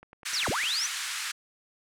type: click train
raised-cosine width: 0.5 ms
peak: -33 dBFS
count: 7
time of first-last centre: 0.03-0.636 s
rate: 9.9 Hz
type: band-pass noise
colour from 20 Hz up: pink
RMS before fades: -34 dBFS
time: 0.25-1.32 s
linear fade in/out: 10 ms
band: 1400 to 9800 Hz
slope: 24 dB/octave
type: linear two-way sweep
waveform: sine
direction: down then up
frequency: 6272 to 35.64 to 6272 Hz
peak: -27 dBFS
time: 0.33-0.87 s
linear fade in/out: 10 ms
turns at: 0.49 s
effects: none